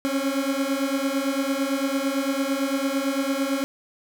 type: beating tone pair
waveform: 30% pulse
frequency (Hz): 269.1 / 278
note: C4 / C#4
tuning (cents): +49 / +5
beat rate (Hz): 8.9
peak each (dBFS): -23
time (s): 0.05-3.64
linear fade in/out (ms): 0
effects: none